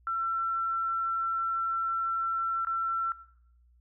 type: tone with dropouts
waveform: sine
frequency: 1347 Hz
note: E6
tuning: 37 cents sharp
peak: -28 dBFS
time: 0.07-3.12 s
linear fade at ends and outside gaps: 1 ms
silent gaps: 2.649-2.67 s
effects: noise-tail reverb RT60 0.7 s tail -17 dB re dry + added 60 Hz sine -59 dBFS peak until 3.8 s